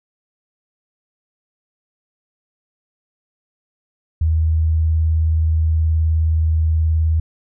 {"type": "tone with vibrato", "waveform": "sine", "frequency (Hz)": 79.8, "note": "D#2", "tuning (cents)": 44, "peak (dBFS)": -13, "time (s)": [4.21, 7.2], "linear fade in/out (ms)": 5, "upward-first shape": "triangle", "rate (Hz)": 19, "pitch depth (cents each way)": 28, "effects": []}